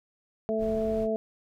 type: harmonic tone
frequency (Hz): 220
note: A3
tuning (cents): 0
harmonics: 1 / 2 / 3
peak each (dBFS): -31 / -29 / -29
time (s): 0.49-1.16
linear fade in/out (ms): 0
type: noise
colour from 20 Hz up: brown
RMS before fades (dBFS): -40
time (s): 0.58-1.08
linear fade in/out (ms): 50
effects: none